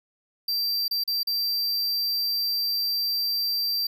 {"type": "tone with dropouts", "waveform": "square", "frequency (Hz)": 4699, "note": "D8", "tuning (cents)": 0, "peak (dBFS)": -24, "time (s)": [0.48, 3.87], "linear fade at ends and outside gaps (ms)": 5, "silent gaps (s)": [[0.881, 0.91], [1.038, 1.076], [1.232, 1.271]], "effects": ["11-bit"]}